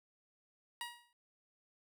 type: tone with exponential decay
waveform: 15% pulse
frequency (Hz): 954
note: A#5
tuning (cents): +40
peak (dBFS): -31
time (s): 0.81-1.13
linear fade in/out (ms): 1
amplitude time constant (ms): 68
effects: none